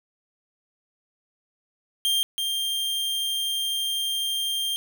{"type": "tone pair in turn", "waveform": "45% pulse", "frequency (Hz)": [3186, 3186], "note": ["G7", "G7"], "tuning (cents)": [27, 27], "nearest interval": "unison", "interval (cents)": 0, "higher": "neither", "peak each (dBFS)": [-20, -24], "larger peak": "first", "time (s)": [[2.05, 2.23], [2.38, 4.76]], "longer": "second", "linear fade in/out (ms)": 0, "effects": []}